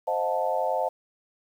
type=chord; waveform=sine; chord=F dominant seventh; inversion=second; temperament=equal with one note detuned; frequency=523.3 / 622.3 / 713.5 / 880 Hz; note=C5 / Eb5 / F5 / A5; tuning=0 / 0 / +37 / 0 cents; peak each=-29 / -29 / -29 / -29 dBFS; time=0.07-0.89 s; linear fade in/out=10 ms; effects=9-bit